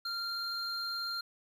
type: tone pair together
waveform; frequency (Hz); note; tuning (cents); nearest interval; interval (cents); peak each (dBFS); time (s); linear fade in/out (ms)
triangle; 1384 / 4191; F6 / C8; -16 / +2; octave + perfect fifth; 1918; -36 / -34; 0.05-1.21; 5
effects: tanh soft clip ceiling -27 dBFS + 10-bit